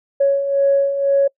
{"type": "beating tone pair", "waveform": "sine", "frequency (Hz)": [554, 556], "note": ["C#5", "C#5"], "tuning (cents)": [-1, 5], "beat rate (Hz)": 2, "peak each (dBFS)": [-20, -13], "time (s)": [0.2, 1.28], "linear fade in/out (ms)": 10, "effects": ["noise-tail reverb RT60 0.1 s tail -25 dB re dry", "tanh soft clip ceiling -6 dBFS"]}